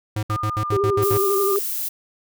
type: tone bursts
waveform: square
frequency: 106.4 Hz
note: G#2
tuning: 42 cents sharp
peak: -22 dBFS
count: 8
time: 0.16-1.175 s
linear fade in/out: 5 ms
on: 70 ms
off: 65 ms
type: tone with pitch glide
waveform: sine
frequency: 1214 to 1202.1 Hz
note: D#6 to D6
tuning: -43 to +40 cents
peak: -24 dBFS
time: 0.3-1.56 s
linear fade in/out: 0 ms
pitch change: -17 cents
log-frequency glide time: 0.51-0.61 s
type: tone with vibrato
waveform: sine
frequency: 395.4 Hz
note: G4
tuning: 15 cents sharp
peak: -18 dBFS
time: 0.72-1.59 s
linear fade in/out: 5 ms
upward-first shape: sine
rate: 12 Hz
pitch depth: 56 cents each way
type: noise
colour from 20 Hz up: violet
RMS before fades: -26 dBFS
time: 1.02-1.89 s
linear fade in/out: 10 ms
effects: none